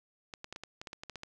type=clicks; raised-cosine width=0.2 ms; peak=-25 dBFS; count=12; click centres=0.338 / 0.444 / 0.526 / 0.561 / 0.636 / 0.815 / 0.872 / 0.931 / 1.035 / 1.097 / 1.157 / 1.234 s; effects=none